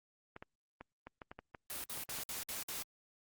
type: clicks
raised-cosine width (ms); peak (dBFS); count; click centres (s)
0.5; -32; 11; 0.364 / 0.425 / 0.81 / 1.07 / 1.218 / 1.315 / 1.39 / 1.548 / 1.976 / 2.091 / 2.187
type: noise bursts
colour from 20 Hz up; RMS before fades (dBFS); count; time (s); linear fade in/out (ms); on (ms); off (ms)
white; -42; 6; 1.7-2.825; 0; 140; 57
effects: Opus 32 kbps